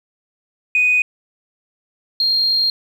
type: tone pair in turn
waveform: sine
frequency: 2489 / 4215 Hz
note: D#7 / C8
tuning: 0 / +12 cents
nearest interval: major sixth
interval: 912 cents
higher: second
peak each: -11 / -13 dBFS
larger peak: first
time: 0.75-1.02 / 2.2-2.7 s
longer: second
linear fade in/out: 2 ms
effects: tanh soft clip ceiling -7 dBFS + 8-bit

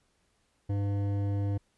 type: tone with hard clipping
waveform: sine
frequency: 100.5 Hz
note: G2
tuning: 44 cents sharp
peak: -29 dBFS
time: 0.69-1.58 s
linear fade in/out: 10 ms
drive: 12 dB
effects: pink hiss -72 dBFS RMS until 1.77 s + resampled to 24000 Hz

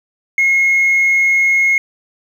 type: tone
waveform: sine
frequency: 2160 Hz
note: C#7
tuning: 45 cents flat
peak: -8 dBFS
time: 0.38-1.78 s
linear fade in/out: 2 ms
effects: tanh soft clip ceiling -7 dBFS + 7-bit

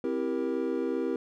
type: chord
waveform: triangle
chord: C dominant seventh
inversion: none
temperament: equal with one note detuned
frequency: 261.6 / 329.6 / 392 / 471.9 Hz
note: C4 / E4 / G4 / Bb4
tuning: 0 / 0 / 0 / +21 cents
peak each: -31 dBFS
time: 0.04-1.16 s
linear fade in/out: 2 ms
effects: none

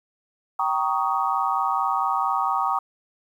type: chord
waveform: sine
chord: Eb dominant seventh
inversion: first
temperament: just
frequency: 777.8 / 933.4 / 1120.1 / 1244.5 Hz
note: G5 / Bb5 / Db6 / Eb6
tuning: -14 / +2 / +18 / 0 cents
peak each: -26 dBFS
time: 0.59-2.79 s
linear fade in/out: 5 ms
effects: 9-bit

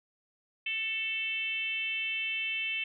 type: tone with frequency modulation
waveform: sine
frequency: 2650 Hz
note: E7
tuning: 9 cents sharp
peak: -30 dBFS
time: 0.66-2.84 s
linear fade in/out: 5 ms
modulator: 436 Hz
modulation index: 0.95
effects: none

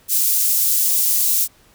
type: high-pass noise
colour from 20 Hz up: white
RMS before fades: -17 dBFS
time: 0.08-1.48 s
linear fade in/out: 50 ms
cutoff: 7100 Hz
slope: 12 dB/octave
effects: pink hiss -53 dBFS RMS until 1.74 s

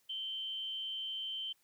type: tone with amplitude modulation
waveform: sine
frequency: 3094 Hz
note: G7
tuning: 23 cents flat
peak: -35 dBFS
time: 0.09-1.53 s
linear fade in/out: 10 ms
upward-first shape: sine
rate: 217 Hz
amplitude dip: 45%
effects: white hiss -73 dBFS RMS until 1.63 s

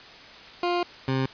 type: tone pair in turn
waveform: 20% pulse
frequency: 351.5 / 132.46 Hz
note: F4 / C3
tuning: +11 / +22 cents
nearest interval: octave + perfect fourth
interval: 1689 cents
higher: first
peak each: -18 dBFS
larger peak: neither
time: 0.63-0.83 / 1.08-1.26 s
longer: first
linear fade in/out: 2 ms
effects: white hiss -45 dBFS RMS until 1.33 s + resampled to 11025 Hz

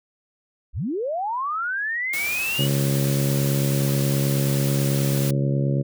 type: linear sweep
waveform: sine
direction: up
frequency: 32.7 to 2965 Hz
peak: -23 dBFS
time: 0.73-2.68 s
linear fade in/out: 50 ms
type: noise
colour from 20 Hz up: white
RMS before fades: -31 dBFS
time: 2.13-5.31 s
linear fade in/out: 5 ms
type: harmonic tone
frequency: 69.3 Hz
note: C#2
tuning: in tune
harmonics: 2 / 3 / 4 / 5 / 6 / 7 / 8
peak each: -20 / -28 / -31 / -31 / -36 / -37 / -32 dBFS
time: 2.58-5.83 s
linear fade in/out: 20 ms
effects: none

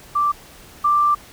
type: tone pair in turn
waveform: sine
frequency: 1173 / 1178.8 Hz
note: D6 / D6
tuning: -2 / +6 cents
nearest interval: unison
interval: 8 cents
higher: second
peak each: -15 / -13 dBFS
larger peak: second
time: 0.15-0.32 / 0.84-1.15 s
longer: second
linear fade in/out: 10 ms
effects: pink hiss -44 dBFS RMS until 1.32 s

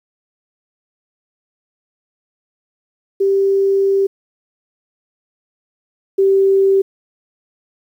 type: tone pair in turn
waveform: sine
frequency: 392 / 389.1 Hz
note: G4 / G4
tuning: 0 / -13 cents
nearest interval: unison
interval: 13 cents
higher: first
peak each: -11 / -9 dBFS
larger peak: second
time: 3.2-4.07 / 6.18-6.82 s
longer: first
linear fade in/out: 10 ms
effects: 8-bit

